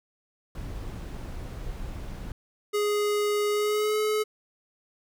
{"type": "noise", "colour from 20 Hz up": "brown", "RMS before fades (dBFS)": -36, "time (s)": [0.55, 2.32], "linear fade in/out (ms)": 2}
{"type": "tone with pitch glide", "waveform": "square", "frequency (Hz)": [415.3, 427.5], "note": ["G#4", "A4"], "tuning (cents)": [0, -50], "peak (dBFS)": -24, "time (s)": [2.73, 4.24], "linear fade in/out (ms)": 20, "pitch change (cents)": 50, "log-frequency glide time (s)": [3.5, 3.98]}
{"effects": []}